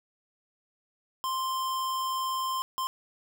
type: tone bursts at uneven times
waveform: square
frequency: 1047 Hz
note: C6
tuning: 1 cent sharp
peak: -29 dBFS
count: 2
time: 1.24-2.62 / 2.78-2.87 s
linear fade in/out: 0 ms
effects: none